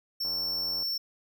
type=tone; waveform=square; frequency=5420 Hz; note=E8; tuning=47 cents sharp; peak=-29 dBFS; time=0.2-0.98 s; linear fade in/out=10 ms
type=click train; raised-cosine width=1 ms; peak=-33 dBFS; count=52; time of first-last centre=0.25-0.825 s; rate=88.7 Hz
effects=none